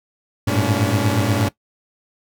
sawtooth tone cluster, 98.6 / 106.8 / 115.3 / 284 Hz, G2 / G#2 / A#2 / C#4, +11 / +49 / -19 / +42 cents, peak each -18 dBFS, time 0.47-1.49 s, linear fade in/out 10 ms, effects noise-tail reverb RT60 0.1 s tail -18 dB re dry

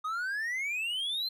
triangle exponential sweep, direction up, 1225 to 4186 Hz, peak -29 dBFS, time 0.04-1.29 s, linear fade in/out 10 ms, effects none

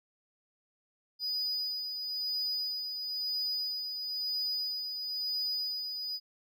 triangle tone with tremolo, 4954 Hz, D#8, 8 cents flat, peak -29 dBFS, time 1.19-6.2 s, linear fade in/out 50 ms, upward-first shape sine, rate 1 Hz, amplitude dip 45%, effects none

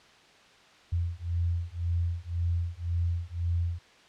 sine beating tone pair, 84.8 / 86.7 Hz, E2 / F2, +50 / -12 cents, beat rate 1.9 Hz, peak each -30 dBFS, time 0.92-3.79 s, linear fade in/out 10 ms, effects white hiss -56 dBFS RMS until 4.08 s + low-pass 4000 Hz 12 dB/octave

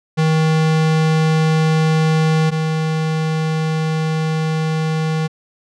square tone pair in turn, 158.2 / 158.2 Hz, D#3 / D#3, +29 / +29 cents, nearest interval unison, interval 0 cents, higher neither, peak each -13 / -17 dBFS, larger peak first, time 0.17-2.51 / 2.51-5.28 s, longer second, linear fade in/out 20 ms, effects low-pass 6000 Hz 12 dB/octave

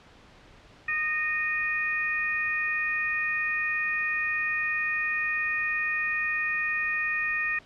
harmonic tone, 617 Hz, D#5, 15 cents flat, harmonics 2 / 3 / 4, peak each -37 / -27 / -29 dBFS, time 0.88-7.59 s, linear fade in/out 5 ms, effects pink hiss -53 dBFS RMS until 7.65 s + low-pass 4000 Hz 12 dB/octave

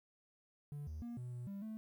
triangle tone with pitch steps, 145.4 / 77.2 / 237.1 / 123.6 / 122.3 / 198.4 / 218.8 Hz, D3 / D#2 / A#3 / B2 / B2 / G3 / A3, -17 / -13 / +30 / +2 / -16 / +21 / -9 cents, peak -40 dBFS, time 0.72-1.77 s, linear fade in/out 0 ms, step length 150 ms, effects tanh soft clip ceiling -36 dBFS + 12-bit

